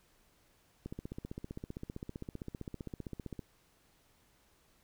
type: click train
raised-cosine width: 3 ms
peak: -28 dBFS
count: 40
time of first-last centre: 0.86-3.392 s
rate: 15.4 Hz
effects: pink hiss -69 dBFS RMS until 4.83 s